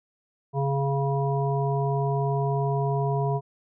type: harmonic tone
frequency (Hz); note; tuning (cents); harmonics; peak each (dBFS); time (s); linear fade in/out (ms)
138.59; C#3; 0; 1 / 3 / 5 / 7; -24 / -29 / -31 / -32; 0.53-3.41; 50
effects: none